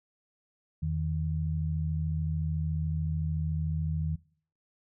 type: tone pair together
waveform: sine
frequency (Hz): 83.06 / 156.8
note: E2 / D#3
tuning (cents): +14 / +14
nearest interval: major seventh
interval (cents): 1100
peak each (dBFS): -31 / -30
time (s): 0.82-4.16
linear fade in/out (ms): 10
effects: noise-tail reverb RT60 0.5 s tail -21 dB re dry